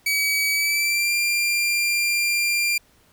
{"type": "tone with pitch glide", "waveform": "sawtooth", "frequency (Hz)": [2277, 2385], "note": ["C#7", "D7"], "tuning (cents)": [46, 26], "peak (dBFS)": -16, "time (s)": [0.06, 2.78], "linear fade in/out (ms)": 5, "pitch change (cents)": 80, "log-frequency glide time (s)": [0.52, 1.14], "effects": ["pink hiss -58 dBFS RMS until 3.12 s"]}